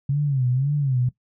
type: tone with vibrato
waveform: sine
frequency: 135.2 Hz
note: C#3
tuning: 43 cents flat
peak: -18 dBFS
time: 0.09-1.09 s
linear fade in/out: 5 ms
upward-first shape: sine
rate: 1.9 Hz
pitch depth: 150 cents each way
effects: noise-tail reverb RT60 0.1 s tail -17 dB re dry